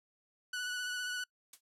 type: tone with vibrato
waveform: sawtooth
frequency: 1480 Hz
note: F#6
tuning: in tune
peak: -32 dBFS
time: 0.53-1.24 s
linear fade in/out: 5 ms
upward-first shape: sine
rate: 15 Hz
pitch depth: 19 cents each way
type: noise with exponential decay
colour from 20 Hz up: blue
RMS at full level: -41 dBFS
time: 1.53-1.61 s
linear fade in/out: 5 ms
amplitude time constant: 17 ms
effects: noise-tail reverb RT60 0.1 s tail -26 dB re dry + low-pass 10000 Hz 12 dB/octave